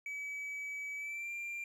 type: tone with pitch glide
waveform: triangle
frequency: 2285 to 2378 Hz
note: D7 to D7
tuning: -48 to +21 cents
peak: -37 dBFS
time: 0.06-1.64 s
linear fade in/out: 2 ms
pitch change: +69 cents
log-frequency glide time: 0.96-1.32 s
effects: none